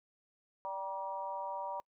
harmonic tone with a mistuned harmonic, 194.9 Hz, G3, 10 cents flat, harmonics 3 / 4 / 5 / 6, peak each -43 / -45 / -38 / -51 dBFS, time 0.65-1.8 s, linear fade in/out 0 ms, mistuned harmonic 5, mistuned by -35 cents, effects noise-tail reverb RT60 0.1 s tail -26 dB re dry

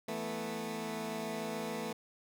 15% pulse chord, E suspended fourth, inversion none, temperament equal, 164.81 / 220 / 246.9 Hz, E3 / A3 / B3, 0 / 0 / 0 cents, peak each -38 / -32 / -37 dBFS, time 0.08-1.93 s, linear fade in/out 5 ms, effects none

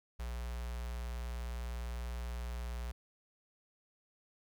square tone with notch filter, 59.7 Hz, A#1, 42 cents sharp, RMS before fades -40 dBFS, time 0.19-2.92 s, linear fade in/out 10 ms, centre 260 Hz, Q 0.67, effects 13-bit

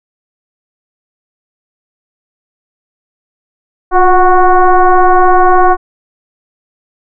sine tone with frequency modulation, 374.3 Hz, F#4, 20 cents sharp, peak -3 dBFS, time 3.91-5.77 s, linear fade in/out 50 ms, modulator 366 Hz, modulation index 2.3, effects none

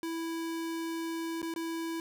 square tone with dropouts, 329.6 Hz, E4, in tune, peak -34 dBFS, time 0.03-2 s, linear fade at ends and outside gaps 1 ms, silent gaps 1.418-1.428 / 1.539-1.561 s, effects none

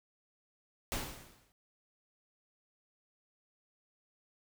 pink noise with exponential decay, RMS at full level -34 dBFS, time 0.92-1.52 s, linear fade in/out 0 ms, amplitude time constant 130 ms, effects none

